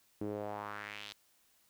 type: tone with band-pass filter sweep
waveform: sawtooth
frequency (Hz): 103.8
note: G#2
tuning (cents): 0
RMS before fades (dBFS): -42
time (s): 0.21-1.13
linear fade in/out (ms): 5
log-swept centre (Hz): 320 to 4000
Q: 2.5
effects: white hiss -70 dBFS RMS until 1.69 s